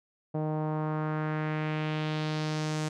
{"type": "tone with low-pass filter sweep", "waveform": "sawtooth", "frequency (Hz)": 154.4, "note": "D#3", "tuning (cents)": -13, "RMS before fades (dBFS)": -31, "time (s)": [0.34, 2.89], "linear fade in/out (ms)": 10, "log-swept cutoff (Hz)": [670, 7500], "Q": 1.7, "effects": []}